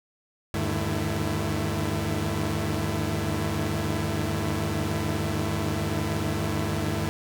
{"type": "tone cluster", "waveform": "sawtooth", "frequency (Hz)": [79.2, 100, 151.7, 219.8, 332.7], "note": ["D#2", "G2", "D#3", "A3", "E4"], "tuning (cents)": [31, 35, -44, -2, 16], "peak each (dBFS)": [-30, -26, -27, -30, -29], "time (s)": [0.54, 7.09], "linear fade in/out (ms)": 0, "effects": []}